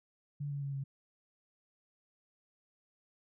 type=tone with pitch steps; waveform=sine; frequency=144.2 / 141.8 / 139.45 / 137.13 Hz; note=D3 / C#3 / C#3 / C#3; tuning=-31 / +40 / +11 / -18 cents; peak=-35 dBFS; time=0.4-0.84 s; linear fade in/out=10 ms; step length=110 ms; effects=none